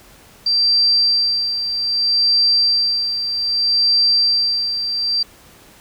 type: tone with tremolo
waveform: sine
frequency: 4700 Hz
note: D8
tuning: 1 cent sharp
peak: -11 dBFS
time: 0.46-5.23 s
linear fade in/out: 5 ms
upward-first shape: sine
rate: 0.63 Hz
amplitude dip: 60%
effects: pink hiss -46 dBFS RMS until 5.8 s